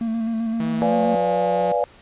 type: tone with vibrato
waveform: triangle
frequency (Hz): 226.2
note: A3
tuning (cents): +48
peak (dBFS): -19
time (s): 0.01-1.15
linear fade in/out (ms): 2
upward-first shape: square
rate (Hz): 7.7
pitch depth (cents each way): 26
type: tone with pitch glide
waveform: sawtooth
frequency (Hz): 160.9 to 179.56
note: E3 to F3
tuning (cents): -42 to +48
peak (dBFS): -24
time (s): 0.6-1.72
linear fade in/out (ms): 0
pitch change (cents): +190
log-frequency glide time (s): 0.8-0.93
type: chord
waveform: sine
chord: B diminished seventh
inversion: none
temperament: equal with one note detuned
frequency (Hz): 493.9 / 584.6 / 698.5 / 830.6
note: B4 / D5 / F5 / Ab5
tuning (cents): 0 / -8 / 0 / 0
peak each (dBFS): -23 / -22 / -24 / -25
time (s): 0.82-1.84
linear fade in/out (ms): 0
effects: pink hiss -49 dBFS RMS until 2.01 s + resampled to 8000 Hz